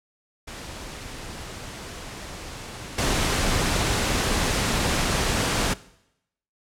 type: noise with level steps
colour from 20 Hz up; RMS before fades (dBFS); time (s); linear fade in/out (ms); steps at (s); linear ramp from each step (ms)
pink; -37 / -23; 0.47-5.74; 10; 2.98; 5
effects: noise-tail reverb RT60 0.8 s tail -19 dB re dry + low-pass 9000 Hz 12 dB/octave